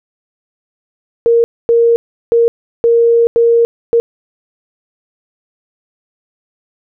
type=tone bursts at uneven times; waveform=sine; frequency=466.2 Hz; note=A#4; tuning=in tune; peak=-6 dBFS; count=6; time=1.26-1.44 / 1.69-1.96 / 2.32-2.48 / 2.84-3.27 / 3.36-3.65 / 3.93-4 s; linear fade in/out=0 ms; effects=none